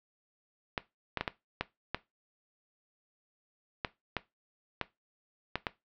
clicks, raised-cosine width 0.3 ms, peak -14 dBFS, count 11, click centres 0.778 / 1.173 / 1.21 / 1.278 / 1.61 / 1.946 / 3.848 / 4.167 / 4.813 / 5.556 / 5.668 s, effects noise-tail reverb RT60 0.2 s tail -17 dB re dry + low-pass 4000 Hz 12 dB/octave

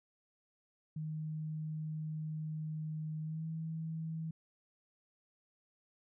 sine tone with pitch glide, 155.56 to 160.86 Hz, D#3 to E3, 0 to -42 cents, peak -37 dBFS, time 0.96-4.31 s, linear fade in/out 5 ms, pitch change +58 cents, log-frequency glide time 3.22-3.46 s, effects none

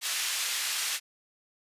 pink band-pass noise, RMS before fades -31 dBFS, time 0.01-1 s, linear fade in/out 50 ms, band 2200 to 12000 Hz, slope 12 dB/octave, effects resampled to 32000 Hz

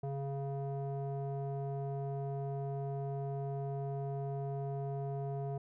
square tone with low-pass filter, 138.59 Hz, C#3, in tune, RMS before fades -38 dBFS, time 0.03-5.58 s, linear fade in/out 5 ms, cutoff 630 Hz, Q 2.8, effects none

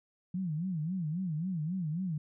sine tone with vibrato, 169.4 Hz, E3, 48 cents sharp, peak -31 dBFS, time 0.34-2.18 s, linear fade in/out 5 ms, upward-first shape sine, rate 3.7 Hz, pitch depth 210 cents each way, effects none

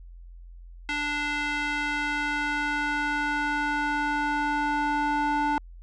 square tone with band-pass filter sweep, 293.7 Hz, D4, in tune, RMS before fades -27 dBFS, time 0.89-5.58 s, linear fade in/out 0 ms, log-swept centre 2200 to 970 Hz, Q 1.7, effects added 43 Hz sine -42 dBFS peak until 5.82 s + resampled to 22050 Hz

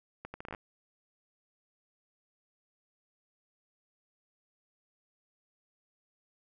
accelerating click train, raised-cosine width 0.5 ms, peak -26 dBFS, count 9, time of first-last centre 0.25-0.548 s, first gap 90 ms, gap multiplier 0.72, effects none

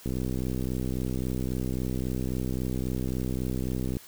click train, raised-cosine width 3 ms, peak -18 dBFS, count 250, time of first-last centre 0.06-3.969 s, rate 63.7 Hz, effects white hiss -50 dBFS RMS until 4.07 s

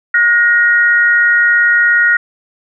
sine tone pair together, 1440.8 / 1878 Hz, F#6 / A#6, -46 / +12 cents, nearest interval perfect fourth, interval 458 cents, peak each -10 dBFS, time 0.14-2.17 s, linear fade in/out 5 ms, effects none

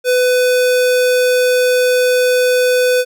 square tone, 500 Hz, B4, 21 cents sharp, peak -11 dBFS, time 0.04-3.05 s, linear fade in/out 50 ms, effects none

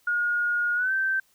sine tone with pitch glide, 1434 to 1554.8 Hz, F6 to G6, +45 to -15 cents, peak -22 dBFS, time 0.07-1.2 s, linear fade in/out 5 ms, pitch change +140 cents, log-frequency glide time 0.75-0.92 s, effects white hiss -64 dBFS RMS until 1.34 s

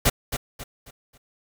pink noise with echo, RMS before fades -18 dBFS, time 0.05-0.1 s, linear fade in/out 10 ms, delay 270 ms, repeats 4, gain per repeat -9 dB, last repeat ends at 1.18 s, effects none

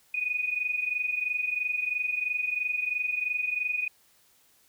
sine tone pair together, 2459 / 2482 Hz, D#7 / D#7, -21 / -5 cents, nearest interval unison, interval 16 cents, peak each -32 / -28 dBFS, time 0.14-3.88 s, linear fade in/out 5 ms, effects white hiss -63 dBFS RMS until 4.68 s

